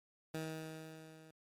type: tone with level ramp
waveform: 15% pulse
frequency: 158.7 Hz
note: D#3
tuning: 35 cents sharp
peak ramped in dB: -32 to -51 dBFS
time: 0.34-1.31 s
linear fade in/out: 5 ms
effects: MP3 64 kbps